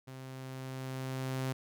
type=tone with level ramp; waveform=sawtooth; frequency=131.2 Hz; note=C3; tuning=5 cents sharp; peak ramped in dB=-41 to -28 dBFS; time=0.07-1.53 s; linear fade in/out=10 ms; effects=none